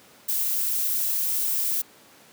violet noise, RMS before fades -25 dBFS, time 0.28-1.82 s, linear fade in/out 10 ms, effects pink hiss -52 dBFS RMS until 2.32 s + high-pass 200 Hz 12 dB/octave

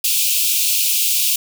white high-pass noise, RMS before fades -17 dBFS, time 0.04-1.36 s, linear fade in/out 5 ms, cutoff 2400 Hz, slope 96 dB/octave, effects none

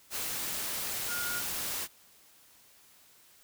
sine tone in noise, 1424 Hz, F6, 33 cents sharp, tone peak -35 dBFS, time 1.07-1.43 s, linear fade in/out 50 ms, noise white, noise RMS -35 dBFS, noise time 0.1-1.88 s, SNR -3 dB, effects white hiss -60 dBFS RMS until 3.43 s

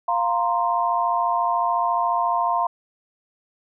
sine chord, F suspended fourth, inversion none, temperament equal, 698.5 / 932.3 / 1046.5 Hz, F5 / Bb5 / C6, 0 / 0 / 0 cents, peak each -23 dBFS, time 0.08-2.67 s, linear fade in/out 5 ms, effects none

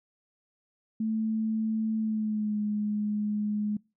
sine tone with pitch glide, 220 to 209.5 Hz, A3 to G#3, 0 to +15 cents, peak -26 dBFS, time 1-3.77 s, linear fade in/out 5 ms, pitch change -85 cents, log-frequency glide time 1.97-2.59 s, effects noise-tail reverb RT60 0.3 s tail -25 dB re dry

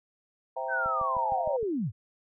sine chord, C dominant seventh, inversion none, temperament equal with one note detuned, 523.3 / 659.3 / 781.7 / 932.3 Hz, C5 / E5 / G5 / Bb5, 0 / 0 / -5 / 0 cents, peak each -36 dBFS, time 0.56-1.57 s, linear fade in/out 10 ms
sine linear sweep, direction down, 1574 to 82.3 Hz, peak -27 dBFS, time 0.68-1.92 s, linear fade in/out 50 ms
click train, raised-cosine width 5 ms, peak -32 dBFS, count 6, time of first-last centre 0.86-1.629 s, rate 6.5 Hz
effects none

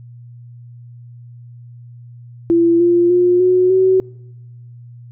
sine tone with pitch steps, 337.6 / 346.9 / 356.4 / 366.2 / 376.3 Hz, E4 / F4 / F4 / F#4 / F#4, +41 / -12 / +35 / -18 / +29 cents, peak -9 dBFS, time 2.5-4 s, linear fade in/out 0 ms, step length 300 ms, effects noise-tail reverb RT60 1.0 s tail -26 dB re dry + added 120 Hz sine -35 dBFS peak until 5.11 s

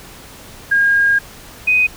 sine tone pair in turn, 1623 / 2500 Hz, G#6 / D#7, -40 / +8 cents, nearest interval perfect fifth, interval 748 cents, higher second, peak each -10 dBFS, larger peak neither, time 0.71-1.19 / 1.67-1.87 s, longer first, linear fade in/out 10 ms, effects pink hiss -38 dBFS RMS until 1.96 s

